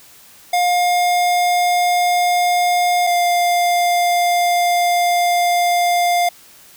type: tone pair in turn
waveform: square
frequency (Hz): 710 / 702.3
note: F5 / F5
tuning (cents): +28 / +10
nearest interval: unison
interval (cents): 18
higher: first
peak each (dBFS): -14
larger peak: neither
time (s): 0.53-3.07 / 3.07-6.29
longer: second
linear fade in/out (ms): 5
effects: white hiss -45 dBFS RMS until 6.76 s